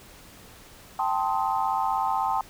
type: chord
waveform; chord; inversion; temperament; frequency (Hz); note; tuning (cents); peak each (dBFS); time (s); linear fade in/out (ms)
sine; A half-diminished seventh; third; equal with one note detuned; 784 / 880 / 1046.5 / 1260.4; G5 / A5 / C6 / Eb6; 0 / 0 / 0 / +22; -27 / -27 / -29 / -33; 0.99-2.41; 2
effects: pink hiss -49 dBFS RMS until 2.49 s